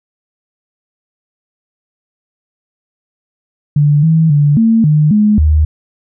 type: tone with pitch steps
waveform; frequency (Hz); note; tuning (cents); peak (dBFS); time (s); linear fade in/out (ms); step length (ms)
sine; 146.7 / 161.1 / 145.8 / 225.7 / 151.4 / 210.6 / 76.7; D3 / E3 / D3 / A3 / D#3 / G#3 / D#2; -2 / -39 / -12 / +44 / -47 / +24 / -24; -6; 3.76-5.65; 5; 270
effects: none